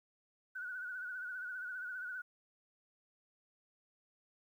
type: tone with vibrato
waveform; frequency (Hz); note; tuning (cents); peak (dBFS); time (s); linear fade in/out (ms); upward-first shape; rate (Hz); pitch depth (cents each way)
sine; 1480; F#6; 0; -40; 0.55-2.22; 10; sine; 15; 62
effects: 12-bit